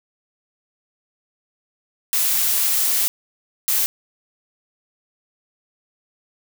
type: noise bursts at uneven times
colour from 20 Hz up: blue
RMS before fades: -19 dBFS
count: 2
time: 2.13-3.08 / 3.68-3.86 s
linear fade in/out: 0 ms
effects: none